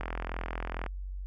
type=click train; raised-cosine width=0.5 ms; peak=-20 dBFS; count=37; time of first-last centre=0.01-0.863 s; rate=42.2 Hz; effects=added 47 Hz sine -35 dBFS peak until 1.26 s